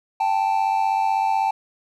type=tone pair together; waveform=triangle; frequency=784 / 880 Hz; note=G5 / A5; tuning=0 / 0 cents; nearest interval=major second; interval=200 cents; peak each=-19 dBFS; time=0.2-1.51 s; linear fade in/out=5 ms; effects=none